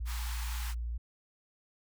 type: tone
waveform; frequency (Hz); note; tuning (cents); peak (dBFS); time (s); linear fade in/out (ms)
sine; 58.27; A#1; 0; -33; 0-0.98; 10
type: high-pass noise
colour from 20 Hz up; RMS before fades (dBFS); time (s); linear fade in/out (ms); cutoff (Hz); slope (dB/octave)
pink; -44; 0.05-0.75; 50; 800; 96
effects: none